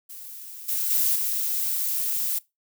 violet noise with level steps, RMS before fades -40 / -26 / -22 / -26 dBFS, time 0.09-2.39 s, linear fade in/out 10 ms, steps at 0.68 / 0.9 / 1.15 s, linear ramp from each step 10 ms, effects noise-tail reverb RT60 0.2 s tail -21 dB re dry

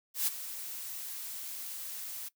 blue noise with ADSR envelope, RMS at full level -28 dBFS, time 0.14-2.29 s, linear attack 130 ms, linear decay 22 ms, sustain -13 dB, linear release 15 ms, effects noise-tail reverb RT60 0.1 s tail -19 dB re dry

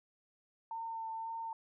sine tone with vibrato, 903 Hz, A5, 45 cents sharp, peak -38 dBFS, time 0.71-1.53 s, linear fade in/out 2 ms, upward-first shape sine, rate 1.9 Hz, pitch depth 15 cents each way, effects none

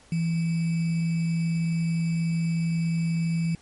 sine tone with sample-and-hold, 165.8 Hz, E3, 10 cents sharp, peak -22 dBFS, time 0.12-3.55 s, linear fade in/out 2 ms, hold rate 2450 Hz, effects pink hiss -55 dBFS RMS until 3.61 s + MP3 48 kbps

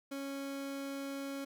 30% pulse tone, 276 Hz, C#4, 7 cents flat, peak -36 dBFS, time 0.11-1.45 s, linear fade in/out 10 ms, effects none

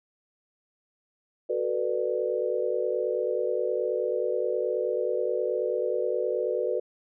sine chord, B minor seventh, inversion second, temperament just, 370.4 / 444.5 / 493.9 / 592.7 Hz, F#4 / A4 / B4 / D5, +2 / +18 / 0 / +16 cents, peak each -31 / -31 / -28 / -32 dBFS, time 1.49-6.8 s, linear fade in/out 10 ms, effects none

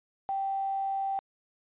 sine tone with quantisation, 781 Hz, G5, 7 cents flat, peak -28 dBFS, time 0.29-1.19 s, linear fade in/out 0 ms, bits 8, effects resampled to 8000 Hz

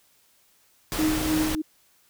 pink noise, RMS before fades -29 dBFS, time 0.92-1.55 s, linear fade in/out 0 ms
sine tone with tremolo, 311.1 Hz, D#4, in tune, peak -20 dBFS, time 0.98-1.62 s, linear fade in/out 10 ms, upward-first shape sine, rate 3.2 Hz, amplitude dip 60%
effects white hiss -62 dBFS RMS until 2.09 s

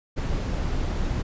brown noise, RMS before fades -26 dBFS, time 0.16-1.23 s, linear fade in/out 20 ms, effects resampled to 16000 Hz

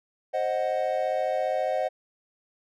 triangle chord, C diminished, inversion none, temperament equal with one note detuned, 527.5 / 622.3 / 740 Hz, C5 / Eb5 / Gb5, +14 / 0 / 0 cents, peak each -27 / -26 / -27 dBFS, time 0.33-1.89 s, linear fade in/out 20 ms, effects none

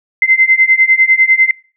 sine beating tone pair, 2066 / 2076 Hz, C7 / C7, -22 / -14 cents, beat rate 10 Hz, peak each -10 dBFS, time 0.22-1.51 s, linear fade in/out 2 ms, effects noise-tail reverb RT60 0.4 s tail -26 dB re dry

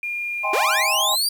sine tone with pitch glide, 2411 to 2392 Hz, D7 to D7, +45 to +31 cents, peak -24 dBFS, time 0.03-0.83 s, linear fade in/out 2 ms, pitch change -14 cents, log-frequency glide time 0.31-0.65 s
sine chord, Ab major seventh, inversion second, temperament equal with one note detuned, 631.3 / 784 / 830.6 / 1046.5 Hz, Eb5 / G5 / Ab5 / C6, +25 / 0 / 0 / 0 cents, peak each -29 / -28 / -29 / -24 dBFS, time 0.43-1.16 s, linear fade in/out 20 ms
sawtooth linear sweep, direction up, 330 to 4823 Hz, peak -16 dBFS, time 0.53-1.29 s, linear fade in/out 5 ms
effects 8-bit

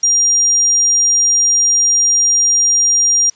sine tone, 5700 Hz, F8, 34 cents sharp, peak -9 dBFS, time 0.03-3.3 s, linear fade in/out 5 ms, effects white hiss -50 dBFS RMS until 3.35 s + resampled to 16000 Hz

